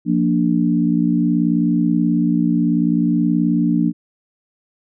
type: chord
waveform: sine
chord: Bb major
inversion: second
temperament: equal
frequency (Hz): 174.61 / 233.1 / 293.7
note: F3 / Bb3 / D4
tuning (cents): 0 / 0 / 0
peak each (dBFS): -18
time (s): 0.05-3.93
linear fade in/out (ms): 50
effects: none